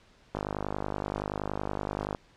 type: click train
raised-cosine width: 1 ms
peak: -17 dBFS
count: 92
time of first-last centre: 0.35-2.148 s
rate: 50.6 Hz
effects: pink hiss -60 dBFS RMS until 2.36 s + low-pass 5000 Hz 12 dB/octave